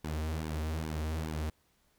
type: tone with flanger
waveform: sawtooth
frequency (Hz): 78.3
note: D#2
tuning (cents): +11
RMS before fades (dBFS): -35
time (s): 0.04-1.5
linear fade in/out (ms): 5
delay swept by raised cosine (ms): 1.5 to 7.3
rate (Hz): 2.4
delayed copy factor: -0.8
effects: pink hiss -71 dBFS RMS until 1.98 s